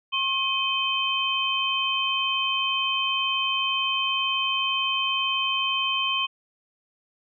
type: tone cluster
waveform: sine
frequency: 1078 / 2530 / 3099 Hz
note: C#6 / D#7 / G7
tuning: -49 / +28 / -21 cents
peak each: -28 / -28 / -25 dBFS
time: 0.12-6.27 s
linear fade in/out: 20 ms
effects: none